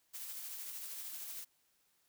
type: noise with tremolo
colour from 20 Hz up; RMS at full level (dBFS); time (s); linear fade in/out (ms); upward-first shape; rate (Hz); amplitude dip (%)
blue; -44; 0.13-1.45; 20; sine; 13; 30
effects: white hiss -75 dBFS RMS until 2.08 s